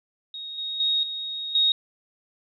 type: tone with level steps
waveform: sine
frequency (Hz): 3751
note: A#7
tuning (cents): +10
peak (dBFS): -33 / -28 / -20 / -29 / -17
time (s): 0.34-1.72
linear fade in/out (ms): 2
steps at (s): 0.58 / 0.8 / 1.03 / 1.55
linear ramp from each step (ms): 2
effects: none